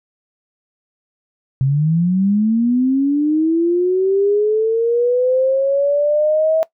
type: linear sweep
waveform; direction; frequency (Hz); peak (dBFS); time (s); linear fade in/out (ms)
sine; up; 130 to 647; -12; 1.61-6.63; 0
effects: noise-tail reverb RT60 0.1 s tail -19 dB re dry